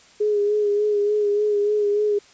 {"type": "tone with vibrato", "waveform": "sine", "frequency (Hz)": 415.3, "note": "G#4", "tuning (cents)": 0, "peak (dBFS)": -17, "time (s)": [0.2, 2.19], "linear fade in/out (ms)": 10, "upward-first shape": "sine", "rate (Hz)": 3.4, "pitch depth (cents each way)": 32, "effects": ["white hiss -51 dBFS RMS until 2.33 s", "resampled to 16000 Hz"]}